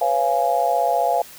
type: chord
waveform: sine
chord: C# dominant seventh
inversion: third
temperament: just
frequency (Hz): 498.9 / 554.4 / 693 / 831.5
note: B4 / C#5 / E#5 / G#5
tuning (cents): +17 / 0 / -14 / +2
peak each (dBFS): -25 / -25 / -19 / -22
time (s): 0.01-1.22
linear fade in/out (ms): 5
effects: white hiss -42 dBFS RMS until 1.38 s